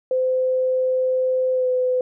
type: tone with pitch glide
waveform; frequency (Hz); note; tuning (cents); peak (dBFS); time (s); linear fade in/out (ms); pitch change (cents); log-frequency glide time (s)
sine; 514 to 506; C5 to B4; -31 to +42; -17; 0.11-2.01; 2; -27; 1.53-1.68
effects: none